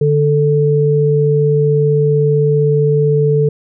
sine tone pair together, 147.4 / 440.2 Hz, D3 / A4, +7 / +1 cents, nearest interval octave + perfect fifth, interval 1894 cents, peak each -12 dBFS, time 0.01-3.49 s, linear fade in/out 5 ms, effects none

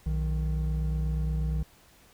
triangle tone pair together, 61.4 / 155.88 Hz, B1 / D#3, -9 / +4 cents, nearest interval octave + major third, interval 1613 cents, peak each -25 / -29 dBFS, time 0.06-1.63 s, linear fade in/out 5 ms, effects pink hiss -58 dBFS RMS until 2.13 s

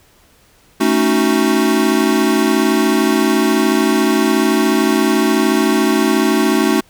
square chord, D# half-diminished seventh, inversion second, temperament equal, 220 / 277.2 / 311.1 / 370 Hz, A3 / C#4 / D#4 / F#4, 0 / 0 / 0 / 0 cents, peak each -18 dBFS, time 0.8-6.81 s, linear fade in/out 10 ms, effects pink hiss -51 dBFS RMS until 6.89 s

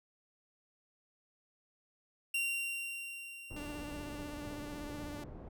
45% pulse tone with exponential decay, 2761 Hz, F7, 20 cents flat, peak -31 dBFS, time 2.34-5.06 s, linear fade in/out 5 ms, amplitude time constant 590 ms
pink low-pass noise, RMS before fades -47 dBFS, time 3.5-5.49 s, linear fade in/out 10 ms, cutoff 580 Hz, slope 12 dB/octave
sawtooth tone with vibrato, 293.7 Hz, D4, in tune, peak -39 dBFS, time 3.56-5.24 s, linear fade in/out 5 ms, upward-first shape sine, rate 16 Hz, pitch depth 29 cents each way
effects none

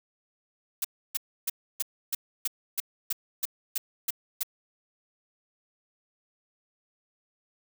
blue noise bursts, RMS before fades -28 dBFS, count 12, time 0.82-4.432 s, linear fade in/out 5 ms, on 26 ms, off 300 ms, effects none

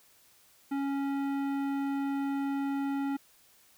sine tone with tanh clipping, 277.2 Hz, C#4, in tune, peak -31 dBFS, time 0.71-3.17 s, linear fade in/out 10 ms, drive 15 dB, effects white hiss -62 dBFS RMS until 3.77 s

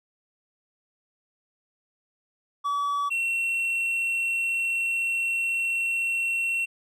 triangle tone pair in turn, 1143 / 2719 Hz, D6 / F7, -47 / -47 cents, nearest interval octave + minor third, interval 1500 cents, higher second, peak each -22 dBFS, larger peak neither, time 2.64-3.1 / 3.1-6.66 s, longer second, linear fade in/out 20 ms, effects none

